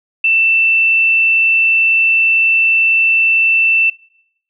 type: tone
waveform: sine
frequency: 2669 Hz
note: E7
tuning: 21 cents sharp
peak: -9 dBFS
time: 0.24-3.9 s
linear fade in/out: 5 ms
effects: noise-tail reverb RT60 0.9 s tail -25 dB re dry